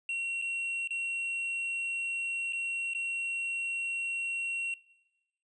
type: tone with dropouts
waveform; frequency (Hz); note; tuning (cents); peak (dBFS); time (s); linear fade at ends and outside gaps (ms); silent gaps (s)
triangle; 2735; F7; -37; -29; 0.09-4.74; 2; 0.416-0.421 / 0.875-0.906 / 2.525-2.531 / 2.936-2.948
effects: noise-tail reverb RT60 1.0 s tail -21 dB re dry + resampled to 22050 Hz